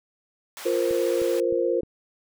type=high-pass noise; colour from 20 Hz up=pink; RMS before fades=-39 dBFS; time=0.57-1.4 s; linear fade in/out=0 ms; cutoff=870 Hz; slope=12 dB/octave
type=chord; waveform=sine; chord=F suspended fourth; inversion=none; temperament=equal; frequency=349.2 / 466.2 / 523.3 Hz; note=F4 / Bb4 / C5; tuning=0 / 0 / 0 cents; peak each=-25 dBFS; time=0.65-1.81 s; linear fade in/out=10 ms
type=click train; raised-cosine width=3 ms; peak=-27 dBFS; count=4; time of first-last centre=0.91-1.833 s; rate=3.25 Hz
effects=none